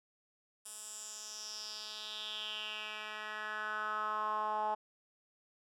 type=tone with band-pass filter sweep; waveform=10% pulse; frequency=213.6 Hz; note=G#3; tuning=49 cents sharp; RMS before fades=-40 dBFS; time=0.65-4.75 s; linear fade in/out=10 ms; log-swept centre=9100 to 830 Hz; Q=4.4; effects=none